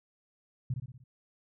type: tone with echo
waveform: sine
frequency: 126.9 Hz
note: B2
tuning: 47 cents sharp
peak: -28 dBFS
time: 0.7-0.74 s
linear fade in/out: 5 ms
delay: 60 ms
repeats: 5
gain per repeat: -5 dB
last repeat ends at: 1.04 s
effects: none